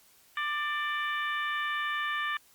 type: harmonic tone with a mistuned harmonic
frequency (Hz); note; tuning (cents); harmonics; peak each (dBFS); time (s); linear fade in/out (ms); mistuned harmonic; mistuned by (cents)
593; D5; +17; 2 / 3 / 4 / 5 / 6; -33 / -32 / -39 / -41 / -44; 0.37-2.37; 2; 4; -24
effects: white hiss -61 dBFS RMS until 2.54 s + Opus 48 kbps